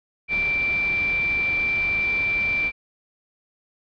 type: tone in noise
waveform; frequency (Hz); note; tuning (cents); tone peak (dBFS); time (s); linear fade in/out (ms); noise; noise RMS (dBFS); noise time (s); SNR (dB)
sine; 2349; D7; 0; -20; 0.28-2.72; 50; pink; -35; 0.28-2.72; +12
effects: resampled to 11025 Hz